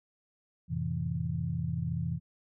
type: chord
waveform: sine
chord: F major seventh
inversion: none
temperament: equal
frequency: 87.31 / 110 / 130.81 / 164.81 Hz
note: F2 / A2 / C3 / E3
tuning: 0 / 0 / 0 / 0 cents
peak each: -37 / -39 / -35 / -33 dBFS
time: 0.68-2.2 s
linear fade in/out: 50 ms
effects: none